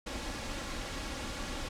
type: noise with comb filter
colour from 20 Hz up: pink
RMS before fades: -38 dBFS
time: 0.06-1.69 s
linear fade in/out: 10 ms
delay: 3.6 ms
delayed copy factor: +0.5
effects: low-pass 7000 Hz 12 dB/octave